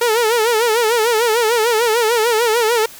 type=tone with vibrato; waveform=sawtooth; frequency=456.4 Hz; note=A#4; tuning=37 cents flat; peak=-9 dBFS; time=0.01-2.86 s; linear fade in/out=5 ms; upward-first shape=sine; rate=6.7 Hz; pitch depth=110 cents each way; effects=white hiss -38 dBFS RMS until 2.99 s